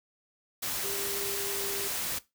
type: tone in noise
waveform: sine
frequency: 398.9 Hz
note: G4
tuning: 30 cents sharp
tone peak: -38 dBFS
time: 0.83-1.88 s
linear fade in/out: 10 ms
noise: white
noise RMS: -33 dBFS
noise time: 0.62-2.19 s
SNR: -8 dB
effects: noise-tail reverb RT60 0.2 s tail -17 dB re dry